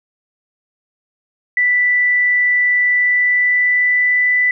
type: tone with pitch glide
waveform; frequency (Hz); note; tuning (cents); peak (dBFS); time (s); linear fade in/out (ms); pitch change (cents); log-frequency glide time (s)
sine; 1975.5 to 1988.1; B6 to B6; 0 to +11; -11; 1.57-4.51; 2; +11; 2.83-4.33
effects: none